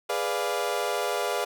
30% pulse chord, G# diminished seventh, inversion none, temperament equal, 415.3 / 493.9 / 587.3 / 698.5 Hz, G#4 / B4 / D5 / F5, 0 / 0 / 0 / 0 cents, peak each -29 dBFS, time 0.09-1.45 s, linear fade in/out 10 ms, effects none

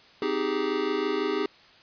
square chord, Ab major seventh, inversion first, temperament just, 259.6 / 311.5 / 389.3 / 415.3 Hz, C4 / Eb4 / G4 / Ab4, -13 / +2 / -12 / 0 cents, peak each -36 / -32 / -30 / -30 dBFS, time 0.22-1.46 s, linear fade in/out 2 ms, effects white hiss -54 dBFS RMS until 1.82 s + resampled to 11025 Hz

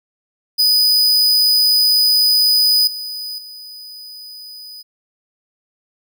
45% pulse tone with level steps, 4978 Hz, D#8, in tune, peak -10 / -24 / -32 dBFS, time 0.58-4.83 s, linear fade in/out 20 ms, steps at 2.87 / 3.38 s, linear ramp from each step 5 ms, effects none

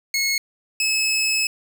20% pulse tone pair in turn, 2178 / 2590 Hz, C#7 / E7, -31 / -31 cents, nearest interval minor third, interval 300 cents, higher second, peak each -14 dBFS, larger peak neither, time 0.14-0.38 / 0.8-1.47 s, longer second, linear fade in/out 2 ms, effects none

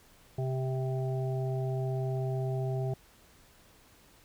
harmonic tone, 130.81 Hz, C3, in tune, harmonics 1 / 3 / 5 / 6, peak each -30 / -37 / -40 / -45 dBFS, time 0.38-2.94 s, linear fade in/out 5 ms, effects pink hiss -60 dBFS RMS until 4.24 s

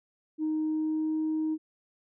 sine tone with pitch glide, 311.1 to 313.3 Hz, D#4 to D#4, 0 to +12 cents, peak -25 dBFS, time 0.38-1.58 s, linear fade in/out 50 ms, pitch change +12 cents, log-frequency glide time 0.63-1.17 s, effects tanh soft clip ceiling -23 dBFS

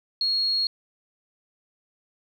sine tone, 4300 Hz, C8, 47 cents sharp, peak -21 dBFS, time 0.21-0.67 s, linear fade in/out 2 ms, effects 9-bit

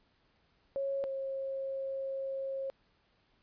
sine tone pair in turn, 549 / 539.6 Hz, C#5 / C#5, -17 / -47 cents, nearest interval unison, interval 30 cents, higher first, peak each -31 / -34 dBFS, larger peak first, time 0.76-1.04 / 1.04-2.7 s, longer second, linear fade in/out 0 ms, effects pink hiss -71 dBFS RMS until 3.42 s + resampled to 11025 Hz

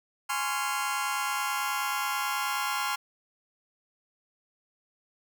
sawtooth chord, Db major seventh, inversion second, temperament just, 831.5 / 1039.4 / 1108.7 / 1385.9 Hz, Ab5 / C6 / Db6 / F6, +2 / -12 / 0 / -14 cents, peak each -30 / -29 / -32 / -29 dBFS, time 0.29-2.96 s, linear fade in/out 10 ms, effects 10-bit

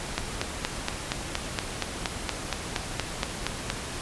click train, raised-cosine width 0.2 ms, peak -8 dBFS, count 16, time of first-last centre 0.18-3.701 s, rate 4.26 Hz, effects pink hiss -35 dBFS RMS until 4.01 s + resampled to 24000 Hz

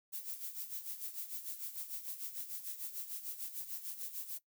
violet noise with tremolo, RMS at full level -41 dBFS, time 0.12-4.39 s, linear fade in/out 20 ms, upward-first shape sine, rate 6.7 Hz, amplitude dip 70%, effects noise-tail reverb RT60 0.1 s tail -18 dB re dry

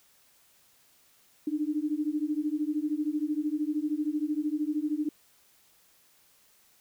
sine beating tone pair, 295 / 308 Hz, D4 / D#4, +8 / -17 cents, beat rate 13 Hz, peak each -30 dBFS, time 1.47-5.09 s, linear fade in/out 5 ms, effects white hiss -63 dBFS RMS until 6.8 s

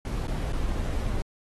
brown noise with dropouts, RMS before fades -28 dBFS, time 0.05-1.22 s, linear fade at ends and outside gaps 2 ms, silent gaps 0.272-0.279 / 0.526-0.53 s, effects AAC 32 kbps

